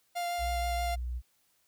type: tone with vibrato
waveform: 45% pulse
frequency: 698 Hz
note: F5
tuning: 1 cent flat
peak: -31 dBFS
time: 0.15-0.96 s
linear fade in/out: 20 ms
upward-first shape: triangle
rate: 6.3 Hz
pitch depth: 11 cents each way
type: tone with pitch glide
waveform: sine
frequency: 61.8 to 60.88 Hz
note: B1 to B1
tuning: +2 to -24 cents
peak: -32 dBFS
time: 0.38-1.22 s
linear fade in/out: 50 ms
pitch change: -26 cents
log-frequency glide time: 0.49-0.66 s
effects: white hiss -71 dBFS RMS until 1.67 s